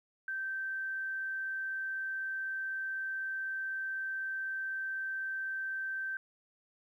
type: tone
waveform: sine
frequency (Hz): 1556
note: G6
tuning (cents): -13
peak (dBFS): -34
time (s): 0.28-6.17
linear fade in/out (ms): 2
effects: 12-bit